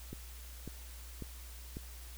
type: click train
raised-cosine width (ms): 3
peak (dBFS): -29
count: 4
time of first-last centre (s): 0.13-1.769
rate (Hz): 1.83
effects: added 60 Hz sine -47 dBFS peak until 2.17 s + white hiss -54 dBFS RMS until 2.17 s